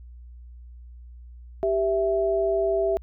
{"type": "tone pair together", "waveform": "sine", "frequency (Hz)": [392, 659.3], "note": ["G4", "E5"], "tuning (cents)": [0, 0], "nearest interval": "major sixth", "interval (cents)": 900, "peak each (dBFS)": -23, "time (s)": [1.63, 2.97], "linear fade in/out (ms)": 0, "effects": ["added 60 Hz sine -41 dBFS peak until 3.02 s"]}